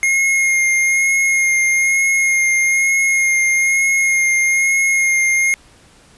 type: tone with vibrato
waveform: square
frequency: 2140 Hz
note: C7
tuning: 38 cents sharp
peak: -13 dBFS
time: 0.03-5.54 s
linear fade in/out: 0 ms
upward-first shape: sine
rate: 1.1 Hz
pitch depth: 17 cents each way
effects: pink hiss -48 dBFS RMS until 6.17 s + resampled to 24000 Hz